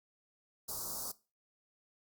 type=band-stop noise; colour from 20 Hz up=white; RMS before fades=-40 dBFS; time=0.68-1.12 s; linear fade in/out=10 ms; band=1300 to 4500 Hz; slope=48 dB/octave; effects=noise-tail reverb RT60 0.3 s tail -19 dB re dry + Opus 48 kbps